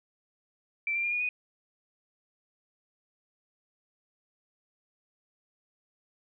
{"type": "tone with pitch steps", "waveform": "sine", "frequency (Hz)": [2336, 2371, 2407, 2444, 2481], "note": ["D7", "D7", "D7", "D#7", "D#7"], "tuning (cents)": [-10, 16, 42, -32, -6], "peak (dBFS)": -27, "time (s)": [0.87, 1.29], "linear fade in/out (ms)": 2, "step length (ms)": 84, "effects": []}